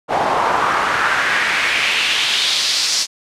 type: noise with band-pass filter sweep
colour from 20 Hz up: pink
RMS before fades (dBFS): -17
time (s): 0.08-3.07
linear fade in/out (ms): 50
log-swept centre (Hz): 750 to 5500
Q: 2.4
effects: low-pass 11000 Hz 12 dB/octave